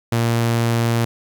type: tone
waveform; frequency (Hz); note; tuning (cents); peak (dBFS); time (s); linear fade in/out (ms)
sawtooth; 116.54; A#2; 0; -12; 0.12-1.05; 5
effects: 9-bit